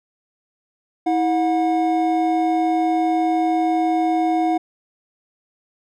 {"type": "tone pair together", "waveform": "triangle", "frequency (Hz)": [324, 727.4], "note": ["E4", "F#5"], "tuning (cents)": [-30, -30], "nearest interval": "octave + major second", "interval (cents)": 1400, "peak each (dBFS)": -17, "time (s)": [1.06, 4.58], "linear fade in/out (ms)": 10, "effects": []}